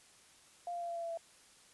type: tone with pitch steps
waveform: sine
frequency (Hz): 698.5 / 693.3 / 688.1 / 682.9 / 677.8 / 672.8 / 667.7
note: F5 / F5 / F5 / F5 / E5 / E5 / E5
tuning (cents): 0 / -13 / -26 / -39 / +48 / +35 / +22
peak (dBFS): -37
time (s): 0.67-1.174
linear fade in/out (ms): 2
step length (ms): 72
effects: white hiss -62 dBFS RMS until 1.73 s + resampled to 24000 Hz